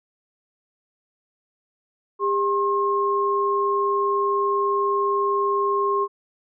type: tone pair together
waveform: sine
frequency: 401.2 / 1071 Hz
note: G4 / C6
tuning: +40 / +40 cents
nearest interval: octave + perfect fourth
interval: 1700 cents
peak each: -22 / -21 dBFS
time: 2.19-6.08 s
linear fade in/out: 50 ms
effects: none